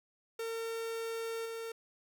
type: tone with level steps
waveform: 45% pulse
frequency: 455.1 Hz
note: A#4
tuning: 42 cents flat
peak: -36 / -39 dBFS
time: 0.39-1.72 s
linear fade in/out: 5 ms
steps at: 1.45 s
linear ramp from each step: 10 ms
effects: none